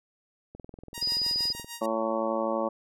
click train, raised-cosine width 2 ms, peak -30 dBFS, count 24, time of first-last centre 0.55-1.645 s, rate 21 Hz
5% pulse tone with tremolo, 940 Hz, A#5, 14 cents sharp, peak -24 dBFS, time 0.94-1.86 s, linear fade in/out 5 ms, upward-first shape sine, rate 6.6 Hz, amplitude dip 85%
sine tone, 4936 Hz, D#8, 15 cents flat, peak -25 dBFS, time 1.01-1.53 s, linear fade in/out 10 ms
harmonic tone, 111.9 Hz, A2, 30 cents sharp, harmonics 2 / 3 / 4 / 5 / 6 / 7 / 8 / 9 / 10, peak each -34 / -34 / -39 / -29 / -37 / -40 / -35 / -41 / -35 dBFS, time 1.81-2.69 s, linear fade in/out 10 ms
effects none

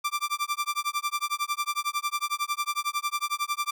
sawtooth tone with tremolo, 1179 Hz, D6, 6 cents sharp, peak -20 dBFS, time 0.04-3.71 s, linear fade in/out 10 ms, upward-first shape sine, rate 11 Hz, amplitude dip 100%, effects none

